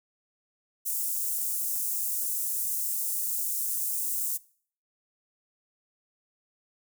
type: high-pass noise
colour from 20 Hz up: white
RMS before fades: -30 dBFS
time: 0.85-4.38 s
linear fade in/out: 20 ms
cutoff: 7500 Hz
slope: 24 dB/octave
effects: noise-tail reverb RT60 0.5 s tail -21 dB re dry